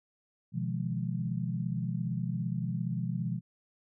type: chord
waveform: sine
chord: F half-diminished seventh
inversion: second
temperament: just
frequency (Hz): 125.72 / 157.15 / 174.61 / 209.5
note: Cb3 / Eb3 / F3 / Ab3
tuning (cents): +31 / +18 / 0 / +15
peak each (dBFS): -34 / -38 / -34 / -39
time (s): 0.52-3.41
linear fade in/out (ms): 50
effects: none